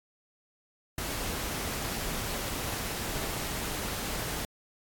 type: noise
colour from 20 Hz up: pink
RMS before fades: -34 dBFS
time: 0.98-4.45 s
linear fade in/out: 2 ms
effects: AAC 64 kbps